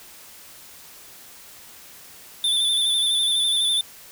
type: tone with vibrato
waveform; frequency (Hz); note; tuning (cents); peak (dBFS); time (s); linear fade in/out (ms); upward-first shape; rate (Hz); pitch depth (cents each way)
square; 3525; A7; +2; -19; 2.44-3.81; 2; square; 12; 28
effects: white hiss -45 dBFS RMS until 4.11 s